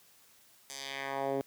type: tone with band-pass filter sweep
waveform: 10% pulse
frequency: 137 Hz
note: C#3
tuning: 20 cents flat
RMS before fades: -36 dBFS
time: 0.7-1.41 s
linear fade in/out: 0 ms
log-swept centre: 7500 to 350 Hz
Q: 1.4
effects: white hiss -62 dBFS RMS until 1.46 s + high-pass 60 Hz 12 dB/octave

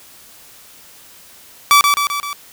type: tone with echo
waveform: sawtooth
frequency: 1154 Hz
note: D6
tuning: 31 cents flat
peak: -3 dBFS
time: 1.71-1.81 s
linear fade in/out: 0 ms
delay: 130 ms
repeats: 4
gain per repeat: -4 dB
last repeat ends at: 2.33 s
effects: white hiss -43 dBFS RMS until 2.52 s

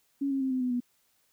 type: tone with pitch steps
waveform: sine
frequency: 278.3 / 271.2 / 264.2 / 257.4 / 250.8 / 244.4 Hz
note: C#4 / C#4 / C4 / C4 / B3 / B3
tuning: +7 / -38 / +17 / -28 / +27 / -18 cents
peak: -26 dBFS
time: 0.21-0.804 s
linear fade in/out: 10 ms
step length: 99 ms
effects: white hiss -70 dBFS RMS until 1.32 s

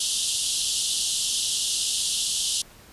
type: band-pass noise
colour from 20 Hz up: pink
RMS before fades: -26 dBFS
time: 0-2.62 s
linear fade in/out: 5 ms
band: 2900 to 11000 Hz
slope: 96 dB/octave
effects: pink hiss -50 dBFS RMS until 2.92 s + resampled to 32000 Hz

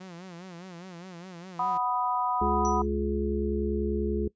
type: tone with vibrato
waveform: sawtooth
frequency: 178.3 Hz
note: F3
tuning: 36 cents sharp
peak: -37 dBFS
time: 0-1.78 s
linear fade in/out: 10 ms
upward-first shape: sine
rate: 4.9 Hz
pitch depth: 110 cents each way
type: chord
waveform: sine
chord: B major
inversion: second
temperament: equal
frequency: 740 / 987.8 / 1244.5 Hz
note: F#5 / B5 / D#6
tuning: 0 / 0 / 0 cents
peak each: -30 / -28 / -32 dBFS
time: 1.59-2.82 s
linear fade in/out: 5 ms
type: harmonic tone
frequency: 70.3 Hz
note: C#2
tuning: 25 cents sharp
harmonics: 1 / 3 / 5 / 6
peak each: -31 / -31 / -31 / -31 dBFS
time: 2.41-4.28 s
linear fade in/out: 5 ms
type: tone with exponential decay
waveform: sine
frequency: 5880 Hz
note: F#8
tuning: 12 cents flat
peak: -33 dBFS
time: 2.65-2.86 s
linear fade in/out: 0 ms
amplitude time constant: 45 ms
effects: noise-tail reverb RT60 0.1 s tail -20 dB re dry + resampled to 16000 Hz

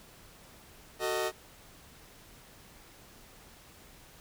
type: chord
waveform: sawtooth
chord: D# diminished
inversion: first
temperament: just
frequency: 373.4 / 448 / 622.3 Hz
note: F#4 / A4 / D#5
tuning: +16 / +31 / 0 cents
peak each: -30 / -31 / -30 dBFS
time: 0.99-1.32 s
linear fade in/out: 50 ms
effects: pink hiss -55 dBFS RMS until 4.2 s

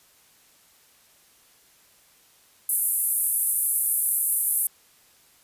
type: band-pass noise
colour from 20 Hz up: white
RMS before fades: -24 dBFS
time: 2.69-4.67 s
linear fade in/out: 2 ms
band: 9500 to 13000 Hz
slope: 48 dB/octave
effects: white hiss -58 dBFS RMS until 5.43 s + resampled to 32000 Hz

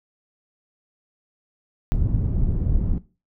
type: low-pass noise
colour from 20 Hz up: pink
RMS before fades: -21 dBFS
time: 1.92-2.98 s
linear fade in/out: 0 ms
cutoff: 150 Hz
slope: 12 dB/octave
effects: noise-tail reverb RT60 0.3 s tail -17 dB re dry

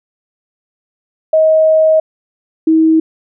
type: tone pair in turn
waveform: sine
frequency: 632 / 319.9 Hz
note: D#5 / D#4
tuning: +27 / +48 cents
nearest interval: octave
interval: 1179 cents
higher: first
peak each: -6 dBFS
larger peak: neither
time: 1.33-2 / 2.67-3 s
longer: first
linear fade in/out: 5 ms
effects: none

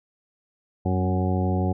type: harmonic tone with a mistuned harmonic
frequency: 92.5 Hz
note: F#2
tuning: in tune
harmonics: 1 / 2 / 3 / 4 / 5 / 6 / 8 / 9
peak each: -23 / -26 / -31 / -31 / -36 / -35 / -32 / -38 dBFS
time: 0.85-1.73 s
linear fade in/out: 10 ms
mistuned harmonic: 2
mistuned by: +20 cents
effects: none

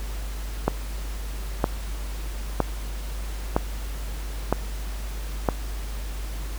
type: click train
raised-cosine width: 1 ms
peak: -5 dBFS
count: 6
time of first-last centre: 0.68-5.488 s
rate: 1.04 Hz
effects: added 50 Hz sine -29 dBFS peak until 6.58 s + pink hiss -41 dBFS RMS until 6.58 s

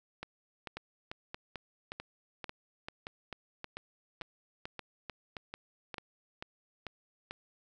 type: two click trains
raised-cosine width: 0.3 ms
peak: -24 / -24 dBFS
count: 10 / 17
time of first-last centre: 0.77-5.942 / 0.23-7.31 s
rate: 1.74 / 2.26 Hz
effects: none

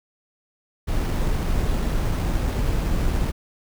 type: noise with sample-and-hold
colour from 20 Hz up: brown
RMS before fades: -22 dBFS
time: 0.87-3.32 s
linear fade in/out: 20 ms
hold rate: 7350 Hz
effects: none

